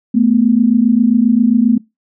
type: tone pair together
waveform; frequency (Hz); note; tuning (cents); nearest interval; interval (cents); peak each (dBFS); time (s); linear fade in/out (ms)
sine; 219.4 / 246.9; A3 / B3; -5 / 0; major second; 205; -11; 0.14-1.78; 10
effects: noise-tail reverb RT60 0.2 s tail -22 dB re dry